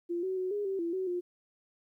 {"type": "tone with pitch steps", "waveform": "sine", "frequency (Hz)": [345.1, 376.4, 370.2, 411.3, 386.4, 337.8, 375.9, 354.8], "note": ["F4", "F#4", "F#4", "G#4", "G4", "E4", "F#4", "F4"], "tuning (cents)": [-21, 30, 1, -17, -25, 42, 27, 27], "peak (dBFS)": -30, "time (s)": [0.09, 1.21], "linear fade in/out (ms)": 20, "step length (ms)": 140, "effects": ["12-bit"]}